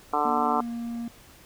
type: harmonic tone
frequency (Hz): 148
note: D3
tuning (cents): +14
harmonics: 2 / 3 / 4 / 5 / 6 / 7 / 8 / 9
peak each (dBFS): -34 / -32 / -37 / -27 / -29 / -29 / -29 / -32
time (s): 0.13-0.61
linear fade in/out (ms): 5
type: tone with pitch glide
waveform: triangle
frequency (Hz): 239.3 to 234.4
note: A#3 to A#3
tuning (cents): +46 to +10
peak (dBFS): -28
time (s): 0.25-1.08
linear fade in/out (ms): 2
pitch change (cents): -36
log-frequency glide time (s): 0.56-0.69
effects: pink hiss -52 dBFS RMS until 1.45 s